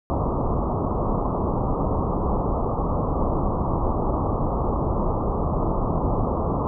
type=low-pass noise; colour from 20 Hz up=pink; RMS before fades=-23 dBFS; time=0.1-6.67 s; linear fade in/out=0 ms; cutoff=1200 Hz; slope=96 dB/octave; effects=none